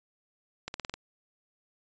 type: accelerating click train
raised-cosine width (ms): 0.2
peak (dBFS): -18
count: 6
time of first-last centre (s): 0.68-0.94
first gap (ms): 61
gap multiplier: 0.92
effects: resampled to 16000 Hz